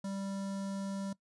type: tone with notch filter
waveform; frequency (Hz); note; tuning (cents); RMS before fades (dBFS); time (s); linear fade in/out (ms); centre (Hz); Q
square; 196; G3; 0; -38; 0.04-1.13; 5; 2400; 1
effects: noise-tail reverb RT60 0.1 s tail -20 dB re dry + resampled to 24000 Hz